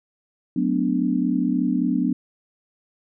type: chord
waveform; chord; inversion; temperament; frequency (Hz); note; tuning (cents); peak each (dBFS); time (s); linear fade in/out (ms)
sine; B minor seventh; second; equal with one note detuned; 185 / 220 / 250.1 / 293.7; F#3 / A3 / B3 / D4; 0 / 0 / +22 / 0; -25 / -28 / -22 / -24; 0.56-2.13; 5
effects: none